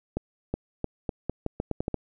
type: accelerating click train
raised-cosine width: 2 ms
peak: -14 dBFS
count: 11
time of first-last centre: 0.17-1.943 s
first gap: 370 ms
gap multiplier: 0.82
effects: none